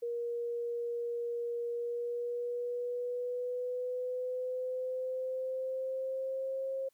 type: tone with pitch glide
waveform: sine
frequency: 473.6 to 534.7 Hz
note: A#4 to C5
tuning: +27 to +37 cents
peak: -33 dBFS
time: 0.02-6.89 s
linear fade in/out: 10 ms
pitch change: +210 cents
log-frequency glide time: 1.69-6.68 s
effects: white hiss -75 dBFS RMS until 6.93 s